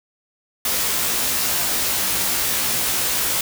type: noise with comb filter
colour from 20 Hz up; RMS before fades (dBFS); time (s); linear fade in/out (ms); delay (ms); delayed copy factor
white; -21; 0.65-3.41; 2; 17; +0.8
effects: none